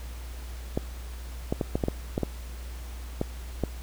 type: clicks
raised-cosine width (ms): 2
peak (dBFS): -12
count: 10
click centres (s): 0.775 / 1.525 / 1.612 / 1.755 / 1.838 / 1.884 / 2.179 / 2.233 / 3.214 / 3.637
effects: added 60 Hz sine -36 dBFS peak until 3.82 s + pink hiss -48 dBFS RMS until 3.82 s